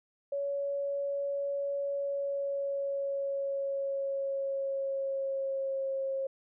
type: tone with pitch glide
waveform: sine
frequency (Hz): 562 to 539.1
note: C#5 to C#5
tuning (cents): +24 to -48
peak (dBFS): -30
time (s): 0.32-6.27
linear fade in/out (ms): 5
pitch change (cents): -72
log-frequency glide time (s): 1.87-5.97
effects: none